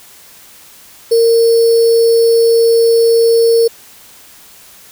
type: tone with sample-and-hold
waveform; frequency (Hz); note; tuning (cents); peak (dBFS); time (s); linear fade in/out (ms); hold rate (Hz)
sine; 460.8; A#4; -20; -6; 1.11-3.68; 10; 4900
effects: white hiss -40 dBFS RMS until 4.91 s